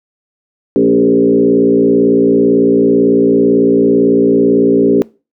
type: tone with frequency modulation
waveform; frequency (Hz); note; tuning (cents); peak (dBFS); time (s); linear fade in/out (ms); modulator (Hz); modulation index
sine; 340.3; F4; -45; -6; 0.76-5.02; 0; 58; 2.1
effects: noise-tail reverb RT60 0.3 s tail -22 dB re dry